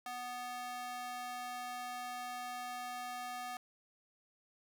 square tone with high-pass filter, 246.9 Hz, B3, in tune, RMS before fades -43 dBFS, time 0.06-3.57 s, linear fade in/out 2 ms, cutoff 830 Hz, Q 1.8, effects none

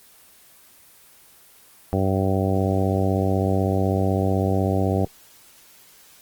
harmonic tone, 96 Hz, G2, 36 cents flat, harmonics 1 / 2 / 3 / 4 / 5 / 6 / 7 / 8, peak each -22 / -25 / -27 / -28 / -29 / -30 / -30 / -31 dBFS, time 1.93-5.05 s, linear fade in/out 0 ms, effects white hiss -51 dBFS RMS until 6.21 s + Opus 24 kbps

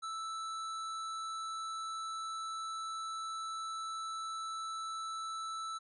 sine tone with tanh clipping, 1318.5 Hz, E6, in tune, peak -40 dBFS, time 0.02-5.79 s, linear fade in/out 20 ms, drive 18 dB, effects resampled to 24000 Hz

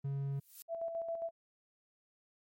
triangle tone, 138.59 Hz, C#3, in tune, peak -32 dBFS, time 0.04-0.4 s, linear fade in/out 10 ms
violet noise with exponential growth, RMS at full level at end -43 dBFS, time 0.32-0.62 s, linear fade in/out 0 ms, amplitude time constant 65 ms
sine tone with tremolo, 666 Hz, E5, 18 cents sharp, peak -34 dBFS, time 0.68-1.31 s, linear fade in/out 50 ms, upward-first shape square, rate 7.4 Hz, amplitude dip 45%
effects MP3 64 kbps

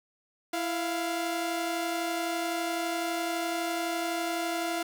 sawtooth tone pair together, 333.3 / 698.5 Hz, E4 / F5, +19 / 0 cents, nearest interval octave + minor second, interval 1281 cents, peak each -28 / -28 dBFS, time 0.53-4.83 s, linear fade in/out 5 ms, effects none

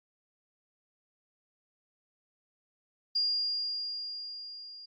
sine tone with level ramp, 4819 Hz, D8, 44 cents sharp, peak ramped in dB -25 to -45 dBFS, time 3.15-4.86 s, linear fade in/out 10 ms, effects AAC 64 kbps

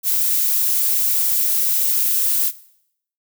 violet noise, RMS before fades -18 dBFS, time 0.03-2.52 s, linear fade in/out 50 ms, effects noise-tail reverb RT60 0.7 s tail -18 dB re dry

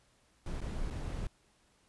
brown noise with dropouts, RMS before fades -37 dBFS, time 0.46-1.27 s, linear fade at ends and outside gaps 2 ms, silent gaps 0.606-0.615 / 0.902-0.907 s, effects pink hiss -69 dBFS RMS until 1.88 s + resampled to 24000 Hz

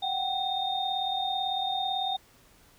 sine tone cluster, 739 / 777 / 3665 Hz, F#5 / G5 / A#7, -2 / -16 / -30 cents, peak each -33 / -31 / -31 dBFS, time 0.02-2.17 s, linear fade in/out 10 ms, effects pink hiss -59 dBFS RMS until 2.78 s

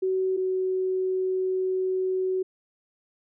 sine tone pair in turn, 376.4 / 374 Hz, F#4 / F#4, +30 / +19 cents, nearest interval unison, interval 11 cents, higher first, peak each -22 / -23 dBFS, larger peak first, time 0.02-0.37 / 0.37-2.43 s, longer second, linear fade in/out 10 ms, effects none

